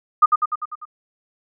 sine tone with echo, 1225 Hz, D#6, 27 cents flat, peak -7 dBFS, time 0.22-0.26 s, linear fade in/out 10 ms, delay 99 ms, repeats 6, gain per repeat -4 dB, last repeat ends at 0.854 s, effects none

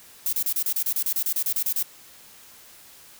violet noise bursts, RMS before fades -24 dBFS, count 16, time 0.26-1.827 s, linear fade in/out 2 ms, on 67 ms, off 33 ms, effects white hiss -49 dBFS RMS until 3.19 s

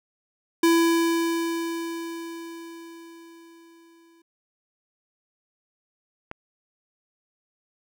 square tone with exponential decay, 333.6 Hz, E4, 21 cents sharp, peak -16 dBFS, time 0.63-4.22 s, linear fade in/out 5 ms, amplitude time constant 780 ms
click, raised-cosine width 0.5 ms, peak -19 dBFS, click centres 6.314 s
effects none

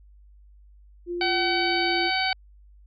sine tone with pitch glide, 349.5 to 345.5 Hz, F4 to F4, +1 to -19 cents, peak -27 dBFS, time 1.06-2.11 s, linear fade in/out 50 ms, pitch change -20 cents, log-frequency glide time 1.29-1.79 s
harmonic tone, 758 Hz, F#5, 42 cents sharp, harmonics 1 / 2 / 3 / 4 / 5 / 6, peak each -27 / -30 / -28 / -32 / -34 / -29 dBFS, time 1.21-2.33 s, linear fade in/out 2 ms
effects added 50 Hz sine -49 dBFS peak until 2.86 s

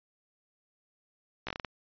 slowing click train, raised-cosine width 0.3 ms, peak -19 dBFS, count 7, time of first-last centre 1.47-1.648 s, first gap 15 ms, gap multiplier 1.27, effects resampled to 11025 Hz

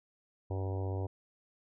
harmonic tone, 95.5 Hz, G2, 45 cents flat, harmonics 1 / 3 / 4 / 5 / 6 / 7 / 8 / 9 / 10, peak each -33 / -45 / -43 / -45 / -48 / -50 / -50 / -53 / -53 dBFS, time 0.5-1.07 s, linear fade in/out 10 ms, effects none

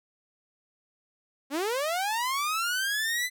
sawtooth linear sweep, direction up, 261.6 to 2030 Hz, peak -23 dBFS, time 1.5-3.3 s, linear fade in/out 50 ms, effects none

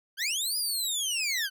20% pulse linear two-way sweep, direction up then down, 1480 to 4978 to 1480 Hz, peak -22 dBFS, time 0.17-1.5 s, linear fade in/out 50 ms, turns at 0.57 s, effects none

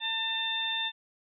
harmonic tone, 897 Hz, A5, 33 cents sharp, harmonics 1 / 2 / 3 / 4, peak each -39 / -36 / -38 / -30 dBFS, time 0-0.92 s, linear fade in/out 50 ms, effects none

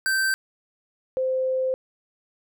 square / sine tone pair in turn, 1556 / 519.3 Hz, G6 / C5, -13 / -13 cents, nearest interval octave + perfect fifth, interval 1900 cents, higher first, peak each -21 dBFS, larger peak neither, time 0.06-0.34 / 1.17-1.74 s, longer second, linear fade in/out 0 ms, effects none

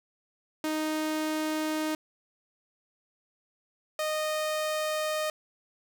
sawtooth tone pair in turn, 310.6 / 617.4 Hz, D#4 / D#5, -3 / -14 cents, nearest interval octave, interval 1189 cents, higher second, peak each -24 dBFS, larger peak neither, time 0.64-1.95 / 3.99-5.3 s, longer neither, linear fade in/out 2 ms, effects none

